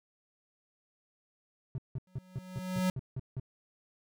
triangle tone bursts, 130 Hz, C3, 11 cents flat, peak -31 dBFS, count 9, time 1.75-3.398 s, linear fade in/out 2 ms, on 32 ms, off 170 ms
square tone with exponential growth, 184.6 Hz, F#3, 4 cents flat, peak -26 dBFS, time 2.07-2.9 s, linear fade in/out 2 ms, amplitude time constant 180 ms
effects none

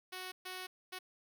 5% pulse tone bursts at uneven times, 370 Hz, F#4, in tune, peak -31 dBFS, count 3, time 0.12-0.32 / 0.45-0.67 / 0.92-0.99 s, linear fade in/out 10 ms, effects none

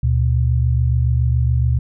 sine tone pair together, 73.42 / 120.51 Hz, D2 / B2, 0 / -42 cents, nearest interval major sixth, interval 858 cents, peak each -16 / -16 dBFS, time 0.03-1.79 s, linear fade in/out 5 ms, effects none

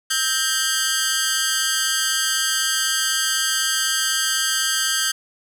10% pulse tone with amplitude modulation, 1576 Hz, G6, 9 cents sharp, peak -6 dBFS, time 0.1-5.12 s, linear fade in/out 10 ms, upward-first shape sine, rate 276 Hz, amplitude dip 90%, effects none

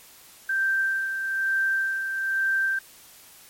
sine tone with tremolo, 1568 Hz, G6, in tune, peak -20 dBFS, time 0.49-2.79 s, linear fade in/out 5 ms, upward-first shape sine, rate 1.1 Hz, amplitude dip 50%, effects white hiss -50 dBFS RMS until 3.49 s + MP3 64 kbps

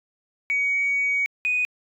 sine tone pair in turn, 2251 / 2487 Hz, C#7 / D#7, +26 / -1 cents, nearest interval major second, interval 173 cents, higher second, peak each -19 dBFS, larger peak neither, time 0.5-1.26 / 1.45-1.65 s, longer first, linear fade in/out 0 ms, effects tanh soft clip ceiling -15 dBFS

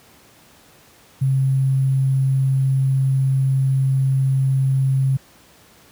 sine tone with sample-and-hold, 133.8 Hz, C3, 39 cents sharp, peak -14 dBFS, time 1.21-5.17 s, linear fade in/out 10 ms, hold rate 11025 Hz, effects pink hiss -50 dBFS RMS until 5.91 s + high-pass 80 Hz 12 dB/octave

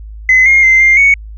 sine tone with pitch steps, 2036 / 2135 / 2078 / 2100 / 2224 Hz, C7 / C7 / C7 / C7 / C#7, -48 / +34 / -12 / +6 / +5 cents, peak -3 dBFS, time 0.29-1.14 s, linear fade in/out 2 ms, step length 170 ms, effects tanh soft clip ceiling 0 dBFS + added 53 Hz sine -26 dBFS peak until 1.37 s

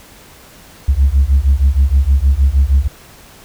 sine beating tone pair, 65.41 / 71.81 Hz, C2 / D2, 0 / -38 cents, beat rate 6.4 Hz, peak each -10 dBFS, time 0.88-2.88 s, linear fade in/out 10 ms, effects tanh soft clip ceiling -4 dBFS + pink hiss -41 dBFS RMS until 3.44 s

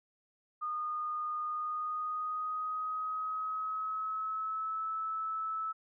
sine tone with pitch glide, 1226 to 1306.4 Hz, D#6 to E6, -26 to -16 cents, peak -33 dBFS, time 0.61-5.73 s, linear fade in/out 20 ms, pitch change +110 cents, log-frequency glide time 1.44-4.88 s, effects none

